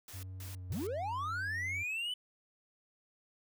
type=noise bursts; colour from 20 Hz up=white; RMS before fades=-50 dBFS; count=3; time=0.08-0.87 s; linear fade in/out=2 ms; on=150 ms; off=170 ms
type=tone with vibrato; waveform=triangle; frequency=92.5 Hz; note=F#2; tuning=in tune; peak=-40 dBFS; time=0.13-1.84 s; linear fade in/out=20 ms; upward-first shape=square; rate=1.1 Hz; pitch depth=20 cents each way
type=linear sweep; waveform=triangle; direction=up; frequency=73.42 to 3031 Hz; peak=-33 dBFS; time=0.7-2.14 s; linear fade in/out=5 ms
effects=none